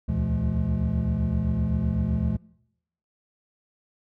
triangle tone cluster, 71.2 / 79 / 119.9 / 170.2 / 213.4 Hz, C#2 / D#2 / A#2 / F3 / G#3, +47 / +27 / +49 / -44 / +47 cents, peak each -27 dBFS, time 0.08-2.37 s, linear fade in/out 10 ms, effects noise-tail reverb RT60 0.8 s tail -23 dB re dry

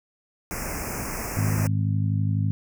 pink band-stop noise, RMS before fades -31 dBFS, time 0.51-1.67 s, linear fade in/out 0 ms, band 2600 to 5100 Hz, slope 96 dB/octave
harmonic tone, 52 Hz, G#1, 3 cents sharp, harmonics 2 / 3 / 4 / 5, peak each -22 / -27 / -33 / -34 dBFS, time 1.37-2.51 s, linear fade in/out 0 ms
effects none

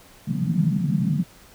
white band-pass noise, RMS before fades -22 dBFS, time 0.27-1.24 s, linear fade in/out 20 ms, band 140 to 210 Hz, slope 48 dB/octave, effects pink hiss -50 dBFS RMS until 1.54 s

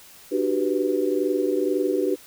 sine chord, G major seventh, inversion second, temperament equal with one note detuned, 299.5 / 370 / 392 / 493.9 Hz, D4 / F#4 / G4 / B4, +34 / 0 / 0 / 0 cents, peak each -26 / -25 / -25 / -27 dBFS, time 0.31-2.16 s, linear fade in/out 20 ms, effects white hiss -48 dBFS RMS until 2.26 s

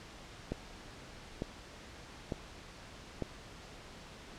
click train, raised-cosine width 2 ms, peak -21 dBFS, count 4, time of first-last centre 0.52-3.223 s, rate 1.11 Hz, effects pink hiss -51 dBFS RMS until 4.38 s + low-pass 6000 Hz 12 dB/octave

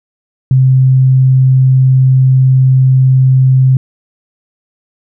sine tone, 130.81 Hz, C3, in tune, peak -4 dBFS, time 0.51-3.77 s, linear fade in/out 2 ms, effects none

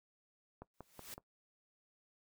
click train, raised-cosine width 1 ms, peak -34 dBFS, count 4, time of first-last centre 0.62-1.18 s, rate 5.36 Hz
white noise with exponential growth, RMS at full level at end -46 dBFS, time 0.74-1.14 s, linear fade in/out 0 ms, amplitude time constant 85 ms
effects noise-tail reverb RT60 0.1 s tail -19 dB re dry

